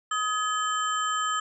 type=tone cluster; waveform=sine; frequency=1262 / 1701 / 3086 / 7410 Hz; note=D#6 / G#6 / G7 / A#8; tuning=+24 / +41 / -28 / -11 cents; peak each=-26 / -33 / -34 / -35 dBFS; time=0.11-1.4 s; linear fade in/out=5 ms; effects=none